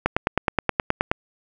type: click train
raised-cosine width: 0.5 ms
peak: -3 dBFS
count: 11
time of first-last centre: 0.06-1.115 s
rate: 9.48 Hz
effects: none